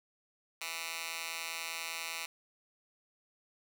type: tone with high-pass filter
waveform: 10% pulse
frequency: 165 Hz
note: E3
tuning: 2 cents sharp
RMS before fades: -40 dBFS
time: 0.61-2.26 s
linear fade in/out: 5 ms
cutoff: 2000 Hz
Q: 1
effects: none